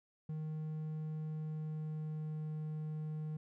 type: tone with pitch glide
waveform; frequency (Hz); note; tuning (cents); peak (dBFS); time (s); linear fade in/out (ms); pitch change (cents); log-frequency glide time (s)
triangle; 155.56 to 154.4; D#3 to D#3; 0 to -13; -36; 0.29-3.37; 5; -13; 1.22-2.51
effects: none